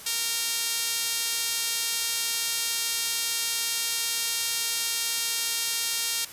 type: tone with high-pass filter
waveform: sawtooth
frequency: 462.3 Hz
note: A#4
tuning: 14 cents flat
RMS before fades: -28 dBFS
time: 0.06-6.25 s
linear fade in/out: 5 ms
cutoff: 4100 Hz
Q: 0.8
effects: white hiss -43 dBFS RMS until 6.32 s + resampled to 32000 Hz